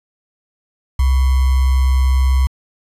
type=tone with sample-and-hold; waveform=sine; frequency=65.41 Hz; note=C2; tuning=in tune; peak=-10 dBFS; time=0.99-2.47 s; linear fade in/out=5 ms; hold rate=1050 Hz; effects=resampled to 32000 Hz